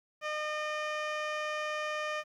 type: tone with low-pass filter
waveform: 15% pulse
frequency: 608 Hz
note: D#5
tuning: 40 cents flat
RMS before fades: -35 dBFS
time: 0.21-2.24 s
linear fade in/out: 50 ms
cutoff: 4200 Hz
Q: 0.84
effects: 11-bit